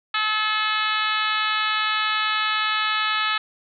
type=harmonic tone; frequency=430.6 Hz; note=A4; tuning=37 cents flat; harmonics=2 / 3 / 4 / 5 / 6 / 7 / 8 / 9 / 10; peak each=-34 / -24 / -27 / -31 / -29 / -31 / -31 / -31 / -36 dBFS; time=0.14-3.38 s; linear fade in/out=5 ms; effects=none